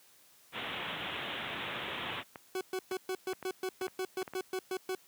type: low-pass noise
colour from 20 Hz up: white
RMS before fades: -39 dBFS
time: 0.52-2.24 s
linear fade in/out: 50 ms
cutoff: 3600 Hz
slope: 96 dB/octave
type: clicks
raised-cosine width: 0.5 ms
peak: -28 dBFS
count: 10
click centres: 2.07 / 2.358 / 2.918 / 3.333 / 3.427 / 3.817 / 3.881 / 4.22 / 4.278 / 4.336 s
type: tone bursts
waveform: 40% pulse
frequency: 373.9 Hz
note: F#4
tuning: 18 cents sharp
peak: -32 dBFS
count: 14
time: 2.55-4.95 s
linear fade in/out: 2 ms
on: 60 ms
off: 120 ms
effects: white hiss -62 dBFS RMS until 5.07 s + high-pass 100 Hz 12 dB/octave